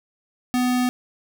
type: tone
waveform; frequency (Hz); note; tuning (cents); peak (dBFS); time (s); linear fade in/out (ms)
square; 249.3; B3; +16; -19; 0.54-0.89; 0
effects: none